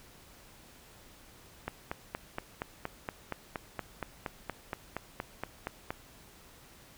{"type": "click train", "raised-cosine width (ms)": 0.5, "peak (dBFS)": -19, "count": 19, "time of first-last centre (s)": [1.68, 5.905], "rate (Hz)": 4.26, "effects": ["pink hiss -56 dBFS RMS until 6.97 s"]}